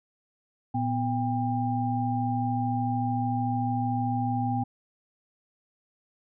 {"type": "tone cluster", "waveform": "sine", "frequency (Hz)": [115.6, 248.9, 798], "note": ["A#2", "B3", "G5"], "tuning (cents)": [-14, 14, 31], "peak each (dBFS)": -29, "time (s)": [0.74, 4.64], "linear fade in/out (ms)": 10, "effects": []}